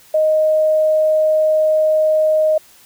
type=tone; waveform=sine; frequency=622.3 Hz; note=D#5; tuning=in tune; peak=-11 dBFS; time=0.14-2.58 s; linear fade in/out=5 ms; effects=white hiss -47 dBFS RMS until 2.85 s